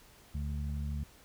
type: harmonic tone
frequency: 72.5 Hz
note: D2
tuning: 22 cents flat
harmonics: 1 / 2 / 3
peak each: -34 / -40 / -44 dBFS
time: 0.34-1.04 s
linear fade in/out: 10 ms
effects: pink hiss -59 dBFS RMS until 1.24 s